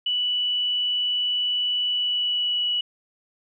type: tone with pitch glide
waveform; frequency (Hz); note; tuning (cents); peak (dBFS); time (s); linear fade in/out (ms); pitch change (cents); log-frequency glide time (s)
sine; 2960 to 2938; F#7 to F#7; 0 to -13; -21; 0.06-2.81; 5; -13; 1.86-2.69
effects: none